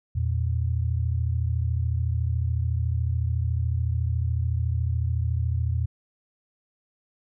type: tone pair together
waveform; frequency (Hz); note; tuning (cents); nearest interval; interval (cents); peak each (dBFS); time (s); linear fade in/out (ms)
sine; 82.41 / 116.28; E2 / A#2; 0 / -4; tritone; 596; -24 / -26; 0.15-5.86; 10
effects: none